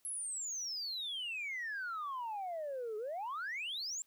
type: exponential two-way sweep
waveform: sine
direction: down then up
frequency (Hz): 11140 to 415.3 to 7580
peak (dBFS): -36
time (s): 0.05-4.02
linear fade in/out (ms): 0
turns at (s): 2.97
effects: tanh soft clip ceiling -35 dBFS + white hiss -73 dBFS RMS until 4.06 s